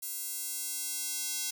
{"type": "tone with high-pass filter sweep", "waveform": "square", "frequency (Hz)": 300, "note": "D4", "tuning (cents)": 37, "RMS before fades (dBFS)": -36, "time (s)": [0.02, 1.51], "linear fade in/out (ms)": 10, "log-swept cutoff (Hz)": [10000, 5400], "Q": 0.92, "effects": []}